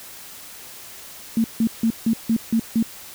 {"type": "tone bursts", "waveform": "sine", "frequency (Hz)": 226.2, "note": "A3", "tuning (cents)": 48, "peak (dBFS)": -15, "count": 7, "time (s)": [1.37, 2.827], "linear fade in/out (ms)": 2, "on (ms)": 71, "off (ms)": 160, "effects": ["white hiss -40 dBFS RMS until 3.14 s"]}